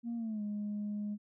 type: tone with pitch glide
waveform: sine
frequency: 234.5 to 207.7 Hz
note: A#3 to G#3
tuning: +11 to 0 cents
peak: -33 dBFS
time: 0.03-1.18 s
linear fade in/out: 50 ms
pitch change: -211 cents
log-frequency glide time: 0.16-0.42 s
effects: tanh soft clip ceiling -32 dBFS

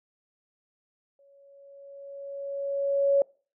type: tone with exponential growth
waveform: sine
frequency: 558 Hz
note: C#5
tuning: 11 cents sharp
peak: -17 dBFS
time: 1.19-3.22 s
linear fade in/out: 2 ms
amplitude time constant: 440 ms
effects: noise-tail reverb RT60 0.4 s tail -25 dB re dry

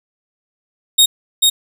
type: tone with echo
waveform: sawtooth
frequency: 3729 Hz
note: A#7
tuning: in tune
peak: -4 dBFS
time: 0.98-1.06 s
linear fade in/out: 10 ms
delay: 440 ms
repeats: 1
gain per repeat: -2 dB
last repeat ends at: 1.5 s
effects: none

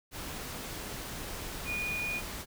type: tone in noise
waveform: sine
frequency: 2450 Hz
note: D#7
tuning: 27 cents flat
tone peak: -32 dBFS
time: 1.65-2.22 s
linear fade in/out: 50 ms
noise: pink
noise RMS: -40 dBFS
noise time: 0.11-2.46 s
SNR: +5 dB
effects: none

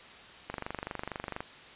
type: click train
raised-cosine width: 0.5 ms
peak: -20 dBFS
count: 23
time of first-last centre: 0.5-1.405 s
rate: 24.3 Hz
effects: white hiss -50 dBFS RMS until 1.75 s + resampled to 8000 Hz

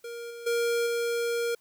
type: tone with level steps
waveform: square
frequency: 470 Hz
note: A#4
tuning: 14 cents sharp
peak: -37 / -40 / -25 / -27 dBFS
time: 0.04-1.55 s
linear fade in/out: 5 ms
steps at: 0.3 / 0.46 / 0.86 s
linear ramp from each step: 10 ms
effects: white hiss -66 dBFS RMS until 1.6 s

